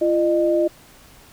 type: tone pair together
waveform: sine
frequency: 342.1 / 609.6 Hz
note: F4 / D#5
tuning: -36 / -36 cents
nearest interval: minor seventh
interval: 1000 cents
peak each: -18 dBFS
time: 0.01-0.68 s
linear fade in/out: 10 ms
effects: pink hiss -48 dBFS RMS until 1.32 s